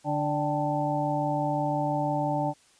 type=harmonic tone with a mistuned harmonic; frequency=146.83 Hz; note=D3; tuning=in tune; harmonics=1 / 2 / 4 / 5 / 6; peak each=-31 / -31 / -31 / -31 / -31 dBFS; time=0.04-2.54 s; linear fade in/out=50 ms; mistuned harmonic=5; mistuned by=+94 cents; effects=white hiss -60 dBFS RMS until 2.79 s + resampled to 22050 Hz